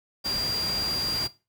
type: tone in noise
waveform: sine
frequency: 4765 Hz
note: D8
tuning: 24 cents sharp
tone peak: -27 dBFS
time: 0.24-1.28 s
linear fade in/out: 20 ms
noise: pink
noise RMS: -34 dBFS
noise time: 0.24-1.28 s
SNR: +4 dB
effects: noise-tail reverb RT60 0.3 s tail -18 dB re dry + high-pass 60 Hz 12 dB/octave